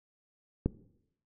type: click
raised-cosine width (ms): 3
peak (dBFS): -14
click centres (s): 0.66
effects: noise-tail reverb RT60 0.8 s tail -18 dB re dry